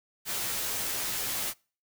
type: noise with comb filter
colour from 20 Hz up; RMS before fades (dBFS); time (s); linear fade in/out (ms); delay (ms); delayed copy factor
white; -32; 0.25-1.54; 50; 13; -0.9
effects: noise-tail reverb RT60 0.4 s tail -26 dB re dry